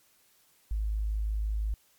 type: tone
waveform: sine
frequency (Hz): 52.9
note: G#1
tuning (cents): +33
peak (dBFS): -27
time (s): 0.71-1.74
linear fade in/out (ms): 0
effects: white hiss -65 dBFS RMS until 1.98 s + MP3 96 kbps